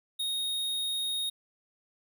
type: tone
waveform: square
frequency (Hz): 3729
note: A#7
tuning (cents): 0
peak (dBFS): -30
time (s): 0.19-1.3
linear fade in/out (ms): 10
effects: 11-bit